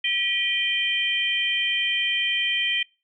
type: tone cluster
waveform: sine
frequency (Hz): 1938 / 2423 / 3125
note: B6 / D#7 / G7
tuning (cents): -33 / -47 / -6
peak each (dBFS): -29 / -26 / -23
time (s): 0.04-2.83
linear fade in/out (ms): 5
effects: noise-tail reverb RT60 0.3 s tail -25 dB re dry